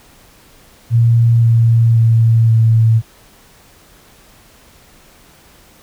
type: tone with pitch steps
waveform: sine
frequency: 116.54 / 115.27 / 114.01 / 112.77 Hz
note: A#2 / A#2 / A#2 / A2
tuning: 0 / -19 / -38 / +43 cents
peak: -7 dBFS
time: 0.9-3.02 s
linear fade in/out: 50 ms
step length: 530 ms
effects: pink hiss -46 dBFS RMS until 5.82 s